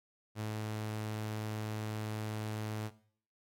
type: tone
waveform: sawtooth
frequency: 107.9 Hz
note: A2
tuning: 33 cents flat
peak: -32 dBFS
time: 0.35-2.91 s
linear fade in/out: 50 ms
effects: noise-tail reverb RT60 0.6 s tail -19 dB re dry + AAC 64 kbps